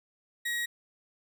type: tone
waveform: 35% pulse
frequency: 1900 Hz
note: A#6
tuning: 33 cents sharp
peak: -28 dBFS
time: 0.45-0.66 s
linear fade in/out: 10 ms
effects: none